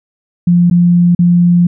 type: tone with dropouts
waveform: sine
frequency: 174.61 Hz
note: F3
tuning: in tune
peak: -5 dBFS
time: 0.47-1.67 s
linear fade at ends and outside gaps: 5 ms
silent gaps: 0.7-0.71 / 1.15-1.19 s
effects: none